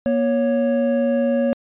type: tone pair together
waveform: triangle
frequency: 238.5 / 555 Hz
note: A#3 / C#5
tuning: +40 / +2 cents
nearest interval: octave + minor third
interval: 1462 cents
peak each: -17 dBFS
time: 0.06-1.53 s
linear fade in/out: 0 ms
effects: resampled to 8000 Hz